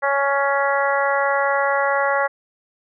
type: harmonic tone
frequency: 278.8 Hz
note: C#4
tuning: 10 cents sharp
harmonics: 2 / 3 / 4 / 5 / 6 / 7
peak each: -21 / -23 / -24 / -25 / -26 / -26 dBFS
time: 0.02-2.28 s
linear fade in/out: 20 ms
effects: none